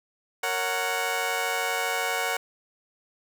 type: chord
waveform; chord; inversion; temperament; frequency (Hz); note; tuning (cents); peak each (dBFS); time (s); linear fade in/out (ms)
15% pulse; F# major; first; just; 462.5 / 555 / 740; A#4 / C#5 / F#5; -14 / +2 / 0; -25 / -26 / -22; 0.43-2.37; 5
effects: none